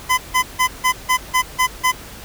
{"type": "tone bursts", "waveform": "25% pulse", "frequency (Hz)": 1015, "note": "B5", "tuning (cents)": 47, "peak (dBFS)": -9, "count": 8, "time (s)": [0.09, 1.922], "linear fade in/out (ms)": 20, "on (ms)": 89, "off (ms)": 160, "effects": ["added 50 Hz sine -42 dBFS peak until 2.24 s", "pink hiss -37 dBFS RMS until 2.24 s"]}